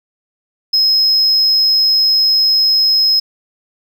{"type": "tone", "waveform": "sine", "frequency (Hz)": 5130, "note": "E8", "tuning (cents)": -48, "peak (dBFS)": -7, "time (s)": [0.73, 3.2], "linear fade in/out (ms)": 10, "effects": ["tanh soft clip ceiling -7 dBFS", "7-bit"]}